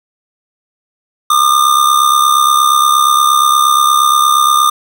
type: tone with amplitude modulation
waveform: square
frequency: 1207 Hz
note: D6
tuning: 47 cents sharp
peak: -5 dBFS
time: 1.3-4.7 s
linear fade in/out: 5 ms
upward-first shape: sine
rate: 68.5 Hz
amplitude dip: 65%
effects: none